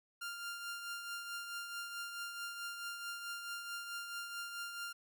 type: tone with tremolo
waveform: sawtooth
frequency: 1396.9 Hz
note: F6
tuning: in tune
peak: -36 dBFS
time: 0.21-4.93 s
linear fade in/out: 10 ms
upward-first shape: triangle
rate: 4.6 Hz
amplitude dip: 50%
effects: none